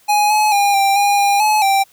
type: tone with pitch steps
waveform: square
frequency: 833 / 851 / 808 / 789 / 811 / 805 / 854 / 784 Hz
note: G#5 / G#5 / G#5 / G5 / G#5 / G5 / G#5 / G5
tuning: +5 / +42 / -48 / +11 / -41 / +46 / +48 / 0 cents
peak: -12 dBFS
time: 0.08-1.84 s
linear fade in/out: 20 ms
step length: 220 ms
effects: white hiss -52 dBFS RMS until 1.92 s